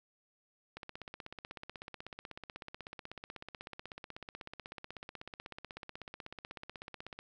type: click train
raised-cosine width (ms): 0.3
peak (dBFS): -28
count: 105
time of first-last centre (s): 0.77-7.19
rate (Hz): 16.2
effects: none